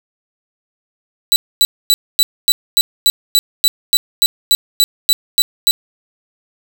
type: tone bursts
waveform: sawtooth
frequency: 3951 Hz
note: B7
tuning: in tune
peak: -5 dBFS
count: 16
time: 1.32-5.71 s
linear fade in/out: 0 ms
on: 40 ms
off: 250 ms
effects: none